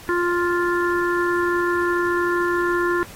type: harmonic tone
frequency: 350 Hz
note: F4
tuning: 4 cents sharp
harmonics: 1 / 3 / 4 / 5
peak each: -20 / -25 / -26 / -27 dBFS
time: 0.09-3.03 s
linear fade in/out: 0 ms
effects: pink hiss -42 dBFS RMS until 3.15 s + AAC 48 kbps

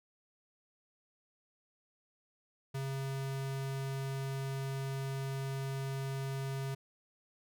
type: tone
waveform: square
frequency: 135.5 Hz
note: C#3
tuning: 39 cents flat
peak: -36 dBFS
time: 2.74-6.75 s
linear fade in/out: 10 ms
effects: none

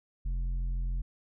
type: tone with tanh clipping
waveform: sine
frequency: 43.65 Hz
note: F1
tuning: in tune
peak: -30 dBFS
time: 0.25-1.02 s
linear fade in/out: 10 ms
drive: 7 dB
effects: none

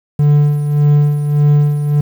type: tone with tremolo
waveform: triangle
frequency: 146.83 Hz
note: D3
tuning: in tune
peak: -4 dBFS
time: 0.19-2.01 s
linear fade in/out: 5 ms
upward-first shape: sine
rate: 1.7 Hz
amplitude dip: 60%
effects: 7-bit

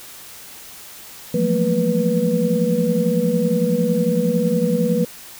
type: tone cluster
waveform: sine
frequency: 169 / 179.9 / 215.9 / 233.8 / 488.9 Hz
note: E3 / F#3 / A3 / A#3 / B4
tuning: +43 / -48 / -33 / +5 / -18 cents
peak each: -24 / -21 / -23 / -23 / -20 dBFS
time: 1.34-5.05 s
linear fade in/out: 5 ms
effects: white hiss -39 dBFS RMS until 5.39 s

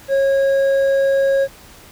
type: tone with hard clipping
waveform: triangle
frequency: 546 Hz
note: C#5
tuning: 26 cents flat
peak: -14 dBFS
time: 0.08-1.48 s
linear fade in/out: 50 ms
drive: 8 dB
effects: pink hiss -43 dBFS RMS until 1.91 s

